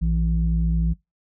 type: tone pair together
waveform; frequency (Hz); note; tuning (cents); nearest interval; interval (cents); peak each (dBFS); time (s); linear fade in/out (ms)
sine; 58.24 / 165.6; A#1 / E3; -1 / +8; octave + tritone; 1809; -19 / -22; 0.01-0.94; 20
effects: noise-tail reverb RT60 0.2 s tail -22 dB re dry + tanh soft clip ceiling -11 dBFS